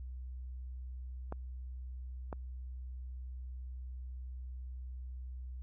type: clicks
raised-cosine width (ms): 1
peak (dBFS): -26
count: 2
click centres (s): 1.324 / 2.328
effects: added 63 Hz sine -41 dBFS peak until 5.62 s